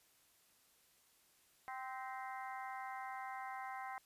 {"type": "harmonic tone with a mistuned harmonic", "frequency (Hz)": 259.7, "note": "C4", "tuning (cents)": -13, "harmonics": [3, 4, 5, 6, 7, 8], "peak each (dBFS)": [-46, -49, -54, -54, -55, -55], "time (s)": [1.68, 3.98], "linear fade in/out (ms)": 0, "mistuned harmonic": 7, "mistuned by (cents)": 53, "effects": ["white hiss -71 dBFS RMS until 4.05 s", "resampled to 32000 Hz"]}